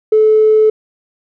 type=tone with tanh clipping; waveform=triangle; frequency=433.2 Hz; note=A4; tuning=27 cents flat; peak=-6 dBFS; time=0.12-0.7 s; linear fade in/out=5 ms; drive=4 dB; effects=none